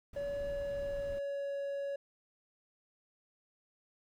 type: noise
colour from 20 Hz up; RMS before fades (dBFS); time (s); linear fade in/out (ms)
brown; -47; 0.13-1.19; 5
type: tone with pitch glide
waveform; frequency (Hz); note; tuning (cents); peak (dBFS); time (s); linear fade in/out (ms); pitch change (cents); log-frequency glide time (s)
triangle; 568 to 559.9; C#5 to C#5; +42 to +17; -33; 0.16-1.96; 5; -25; 0.4-1.56
effects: none